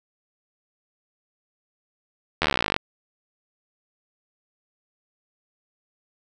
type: slowing click train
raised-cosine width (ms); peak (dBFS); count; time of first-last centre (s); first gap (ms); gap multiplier
0.3; -4; 22; 2.42-2.764; 12; 1.03
effects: none